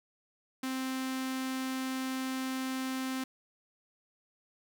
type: tone with notch filter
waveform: sawtooth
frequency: 261.6 Hz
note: C4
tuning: in tune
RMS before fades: -35 dBFS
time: 0.63-3.24 s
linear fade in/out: 5 ms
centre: 590 Hz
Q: 1.2
effects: none